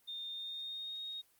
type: tone with pitch glide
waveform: sine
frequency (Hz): 3639 to 3733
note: A#7 to A#7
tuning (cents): -42 to +2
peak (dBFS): -40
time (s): 0.07-1.22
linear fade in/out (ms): 20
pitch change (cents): +44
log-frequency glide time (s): 0.31-1.01
effects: white hiss -70 dBFS RMS until 1.39 s + Opus 32 kbps